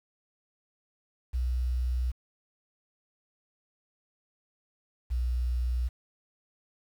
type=tone pair in turn; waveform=sine; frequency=62.2 / 61.2 Hz; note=B1 / B1; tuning=+13 / -15 cents; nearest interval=unison; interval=28 cents; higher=first; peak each=-25 dBFS; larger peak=neither; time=1.33-2.12 / 5.1-5.89 s; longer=neither; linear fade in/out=20 ms; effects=tanh soft clip ceiling -21 dBFS + 9-bit